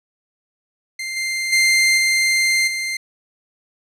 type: tone with level steps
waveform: sawtooth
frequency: 2093 Hz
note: C7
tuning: in tune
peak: -21 / -17 / -9 / -11 / -18 dBFS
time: 0.99-2.97 s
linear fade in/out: 5 ms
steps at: 1.16 / 1.52 / 1.97 / 2.67 s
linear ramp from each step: 10 ms
effects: low-pass 10000 Hz 12 dB/octave